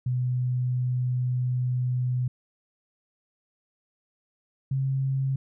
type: tone pair in turn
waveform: sine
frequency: 125.4 / 134.36 Hz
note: B2 / C3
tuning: +27 / +46 cents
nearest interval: minor second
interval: 119 cents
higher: second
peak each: -23 dBFS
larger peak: neither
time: 0.06-2.28 / 4.71-5.36 s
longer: first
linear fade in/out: 5 ms
effects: none